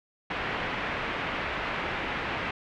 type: low-pass noise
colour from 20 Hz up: white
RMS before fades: -32 dBFS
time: 0.3-2.51 s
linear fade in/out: 5 ms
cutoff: 2500 Hz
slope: 24 dB/octave
effects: none